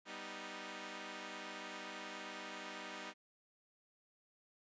5% pulse chord, G augmented, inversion none, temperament equal, 196 / 246.9 / 311.1 Hz, G3 / B3 / D#4, 0 / 0 / 0 cents, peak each -39 / -40 / -37 dBFS, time 0.05-3.14 s, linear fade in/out 50 ms, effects resampled to 16000 Hz

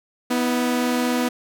sawtooth tone pair together, 246.7 / 322.5 Hz, B3 / E4, -2 / -38 cents, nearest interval perfect fourth, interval 464 cents, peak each -16 / -23 dBFS, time 0.3-1.29 s, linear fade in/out 10 ms, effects none

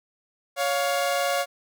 sawtooth tone pair together, 559 / 704.3 Hz, C#5 / F5, +14 / +14 cents, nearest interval major third, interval 400 cents, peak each -21 / -22 dBFS, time 0.56-1.46 s, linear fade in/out 50 ms, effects none

